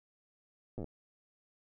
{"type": "slowing click train", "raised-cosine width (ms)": 2, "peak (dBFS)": -28, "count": 7, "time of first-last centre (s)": [0.78, 0.843], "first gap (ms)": 8, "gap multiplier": 1.11, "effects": []}